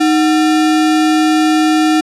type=tone with sample-and-hold; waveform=sine; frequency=311.1 Hz; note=D#4; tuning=in tune; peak=-8 dBFS; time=0-2.01 s; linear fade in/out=10 ms; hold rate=1050 Hz; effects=low-pass 8000 Hz 12 dB/octave